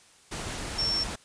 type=tone in noise; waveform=sine; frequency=5440 Hz; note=F8; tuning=46 cents flat; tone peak=-25 dBFS; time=0.78-1.04 s; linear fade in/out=10 ms; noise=pink; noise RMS=-35 dBFS; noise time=0.31-1.16 s; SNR=+7 dB; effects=white hiss -57 dBFS RMS until 1.24 s + resampled to 22050 Hz